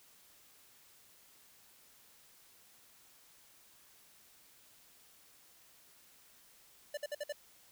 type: tone bursts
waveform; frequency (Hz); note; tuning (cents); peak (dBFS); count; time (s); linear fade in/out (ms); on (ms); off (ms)
square; 587.3; D5; 0; -37; 5; 6.94-7.325; 5; 33; 55
effects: white hiss -63 dBFS RMS until 7.71 s